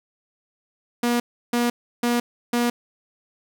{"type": "tone bursts", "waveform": "sawtooth", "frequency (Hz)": 239.7, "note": "A#3", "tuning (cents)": 48, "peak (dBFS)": -15, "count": 4, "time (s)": [1.03, 2.7], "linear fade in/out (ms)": 5, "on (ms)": 170, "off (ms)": 330, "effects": []}